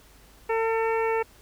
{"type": "harmonic tone", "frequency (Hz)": 450.3, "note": "A4", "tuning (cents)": 40, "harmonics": [1, 2, 3, 4, 5, 6], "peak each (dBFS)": [-24, -28, -35, -36, -35, -40], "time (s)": [0.49, 1.23], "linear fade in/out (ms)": 10, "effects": ["added 50 Hz sine -55 dBFS peak until 1.41 s", "pink hiss -55 dBFS RMS until 1.41 s"]}